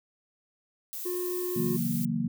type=noise; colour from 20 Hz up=violet; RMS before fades=-37 dBFS; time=0.93-2.05 s; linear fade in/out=0 ms
type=tone; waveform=triangle; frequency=359.4 Hz; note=F4; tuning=50 cents sharp; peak=-28 dBFS; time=1.05-1.77 s; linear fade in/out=10 ms
type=chord; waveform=sine; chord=F# dominant seventh; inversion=second; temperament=equal; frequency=138.59 / 164.81 / 185 / 233.1 Hz; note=C#3 / E3 / F#3 / A#3; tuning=0 / 0 / 0 / 0 cents; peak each=-35 / -33 / -33 / -29 dBFS; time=1.56-2.28 s; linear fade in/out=5 ms
effects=none

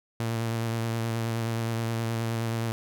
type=tone with vibrato; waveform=sawtooth; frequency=114.5 Hz; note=A#2; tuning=31 cents flat; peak=-23 dBFS; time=0.2-2.72 s; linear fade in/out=0 ms; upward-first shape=sine; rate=9.5 Hz; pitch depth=25 cents each way; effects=none

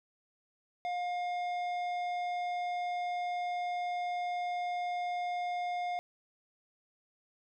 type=tone with tanh clipping; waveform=triangle; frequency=711 Hz; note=F5; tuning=31 cents sharp; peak=-34 dBFS; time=0.85-5.99 s; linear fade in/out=0 ms; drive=15 dB; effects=none

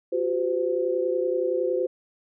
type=tone cluster; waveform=sine; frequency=356.2 / 386.9 / 511 Hz; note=F4 / G4 / C5; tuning=+34 / -23 / -41 cents; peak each=-27 / -28 / -25 dBFS; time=0.12-1.87 s; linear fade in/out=10 ms; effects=none

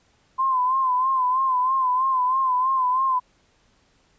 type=tone with vibrato; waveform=sine; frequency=1032 Hz; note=C6; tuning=24 cents flat; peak=-18 dBFS; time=0.38-3.2 s; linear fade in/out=20 ms; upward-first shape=sine; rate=3.1 Hz; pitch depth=63 cents each way; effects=pink hiss -62 dBFS RMS until 4.18 s + resampled to 16000 Hz

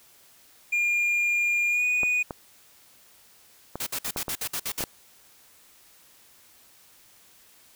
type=tone with pitch glide; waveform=triangle; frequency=2411 to 2469 Hz; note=D7 to D#7; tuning=+45 to -14 cents; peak=-20 dBFS; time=0.72-2.23 s; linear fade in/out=10 ms; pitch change=+41 cents; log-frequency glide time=1.69-1.84 s
type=clicks; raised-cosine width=1 ms; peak=-18 dBFS; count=7; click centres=2.033 / 2.308 / 3.756 / 4.162 / 4.282 / 4.807 / 4.838 s
type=noise bursts; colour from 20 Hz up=white; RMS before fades=-30 dBFS; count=9; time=3.8-4.842 s; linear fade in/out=5 ms; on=66 ms; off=56 ms
effects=white hiss -56 dBFS RMS until 7.75 s

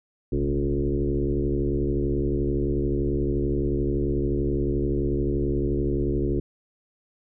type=tone with frequency modulation; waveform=sine; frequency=207.7 Hz; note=G#3; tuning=in tune; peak=-21 dBFS; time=0.32-6.4 s; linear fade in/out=5 ms; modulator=71.5 Hz; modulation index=2.9; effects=none

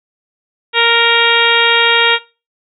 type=harmonic tone; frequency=466.2 Hz; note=A#4; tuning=in tune; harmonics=1 / 2 / 3 / 4 / 5 / 6 / 7 / 8; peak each=-17 / -17 / -17 / -17 / -17 / -17 / -17 / -17 dBFS; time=0.73-2.19 s; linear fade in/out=50 ms; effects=noise-tail reverb RT60 0.3 s tail -19 dB re dry

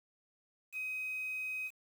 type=tone with quantisation; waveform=sine; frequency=2520 Hz; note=D#7; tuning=21 cents sharp; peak=-36 dBFS; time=0.72-1.71 s; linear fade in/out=50 ms; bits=9; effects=none

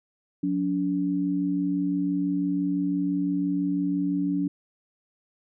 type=tone pair together; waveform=sine; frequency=180.36 / 286.3 Hz; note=F#3 / D4; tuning=-44 / -44 cents; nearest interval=minor sixth; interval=800 cents; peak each=-28 / -24 dBFS; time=0.43-4.48 s; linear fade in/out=5 ms; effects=none

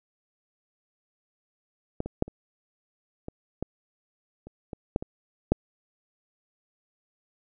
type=clicks; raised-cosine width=2 ms; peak=-15 / -21 / -8 / -27 / -22 / -16 / -30 / -22 / -10 / -20 / -6 dBFS; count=11; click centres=2.004 / 2.06 / 2.224 / 2.28 / 3.284 / 3.626 / 4.47 / 4.732 / 4.961 / 5.025 / 5.52 s; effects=none

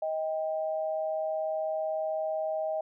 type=tone pair together; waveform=sine; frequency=631 / 791.1 Hz; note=D#5 / G5; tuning=+24 / +16 cents; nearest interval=major third; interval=392 cents; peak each=-29 / -36 dBFS; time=0.02-2.81 s; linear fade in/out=5 ms; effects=none

